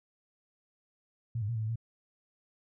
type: tone with pitch steps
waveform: sine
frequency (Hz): 116.4 / 102.5 / 117.8 / 110 / 109 / 114.5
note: A#2 / G#2 / A#2 / A2 / A2 / A#2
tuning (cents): -2 / -22 / +19 / 0 / -16 / -31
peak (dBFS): -30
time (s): 1.35-1.758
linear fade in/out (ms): 5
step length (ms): 68
effects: none